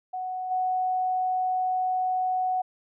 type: tone with level steps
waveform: sine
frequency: 741 Hz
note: F#5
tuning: 2 cents sharp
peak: -29 / -23 dBFS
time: 0.13-2.62 s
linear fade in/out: 10 ms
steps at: 0.5 s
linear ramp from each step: 20 ms
effects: none